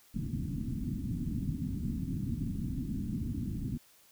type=low-pass noise; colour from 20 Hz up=white; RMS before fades=-35 dBFS; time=0.14-3.78 s; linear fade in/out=10 ms; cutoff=270 Hz; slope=48 dB/octave; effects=white hiss -62 dBFS RMS until 4.11 s